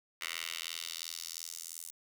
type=tone with high-pass filter sweep; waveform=10% pulse; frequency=82.9 Hz; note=E2; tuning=10 cents sharp; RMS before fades=-42 dBFS; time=0.21-1.91 s; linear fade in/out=5 ms; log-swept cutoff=2100 to 8400 Hz; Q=1.5; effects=none